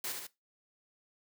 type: noise with echo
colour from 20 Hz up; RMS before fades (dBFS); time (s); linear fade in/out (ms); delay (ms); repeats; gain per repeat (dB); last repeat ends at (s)
white; -37; 0.04-0.12; 2; 74; 2; -4; 0.268
effects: noise-tail reverb RT60 0.2 s tail -19 dB re dry + high-pass 200 Hz 12 dB/octave